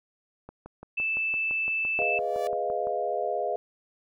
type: click train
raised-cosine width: 1 ms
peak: -28 dBFS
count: 15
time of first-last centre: 0.49-2.871 s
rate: 5.88 Hz
type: tone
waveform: sine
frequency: 2637 Hz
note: E7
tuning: in tune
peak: -25 dBFS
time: 0.97-2.19 s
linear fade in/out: 10 ms
type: chord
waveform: sine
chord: F half-diminished seventh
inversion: first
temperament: equal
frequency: 415.3 / 493.9 / 622.3 / 698.5 Hz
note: Ab4 / Cb5 / Eb5 / F5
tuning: 0 / 0 / 0 / 0 cents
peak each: -33 / -33 / -31 / -30 dBFS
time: 1.99-3.56 s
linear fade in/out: 0 ms
type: tone with exponential growth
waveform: sawtooth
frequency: 580 Hz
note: D5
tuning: 22 cents flat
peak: -31 dBFS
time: 2.05-2.47 s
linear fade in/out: 0 ms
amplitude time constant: 91 ms
effects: none